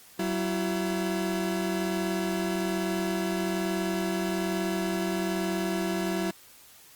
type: tone pair together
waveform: 30% pulse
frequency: 188.63 / 336.1 Hz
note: F#3 / E4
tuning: +34 / +34 cents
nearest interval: minor seventh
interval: 1000 cents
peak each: -27 dBFS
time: 0.19-6.31 s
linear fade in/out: 5 ms
effects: white hiss -53 dBFS RMS until 6.95 s + Opus 48 kbps